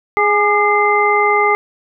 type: harmonic tone with a mistuned harmonic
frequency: 415.6 Hz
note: G#4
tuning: 1 cent sharp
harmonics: 1 / 2 / 3 / 5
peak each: -16 / -16 / -16 / -16 dBFS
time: 0.17-1.55 s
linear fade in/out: 0 ms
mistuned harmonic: 3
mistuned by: -56 cents
effects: none